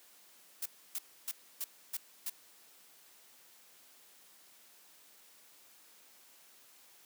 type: noise bursts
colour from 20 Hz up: blue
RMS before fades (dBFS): -37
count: 6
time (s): 0.62-2.298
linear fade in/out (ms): 5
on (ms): 38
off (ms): 290
effects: white hiss -61 dBFS RMS until 7.05 s + high-pass 200 Hz 12 dB/octave